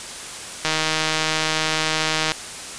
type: click train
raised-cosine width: 0.2 ms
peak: -3 dBFS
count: 263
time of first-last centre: 0.65-2.319 s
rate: 157 Hz
effects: white hiss -33 dBFS RMS until 2.78 s + resampled to 22050 Hz